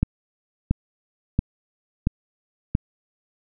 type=click train; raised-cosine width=5 ms; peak=-6 dBFS; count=5; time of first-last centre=0.03-2.751 s; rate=1.47 Hz; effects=none